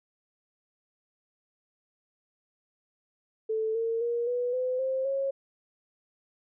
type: tone with pitch steps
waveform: sine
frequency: 440 / 456 / 472.7 / 489.9 / 507.8 / 526.3 / 545.5 Hz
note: A4 / A#4 / A#4 / B4 / B4 / C5 / C#5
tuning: 0 / -38 / +24 / -14 / +48 / +10 / -28 cents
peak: -26 dBFS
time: 3.49-5.31 s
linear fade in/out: 10 ms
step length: 260 ms
effects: none